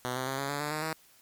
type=tone with pitch steps; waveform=5% pulse; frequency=125.2 / 129.54 / 134.03 / 138.68 / 143.49 / 148.46 / 153.61 / 158.93 Hz; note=B2 / C3 / C3 / C#3 / D3 / D3 / D#3 / D#3; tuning=+24 / -17 / +42 / +1 / -40 / +19 / -22 / +37 cents; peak=-20 dBFS; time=0.05-0.93 s; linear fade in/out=0 ms; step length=110 ms; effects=white hiss -60 dBFS RMS until 1.21 s + MP3 96 kbps